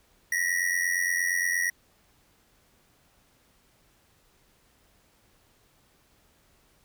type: ring-modulated tone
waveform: square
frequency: 1909 Hz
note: A#6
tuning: 41 cents sharp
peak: -22 dBFS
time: 0.32-1.7 s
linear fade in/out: 2 ms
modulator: 44.3 Hz
effects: pink hiss -64 dBFS RMS until 6.84 s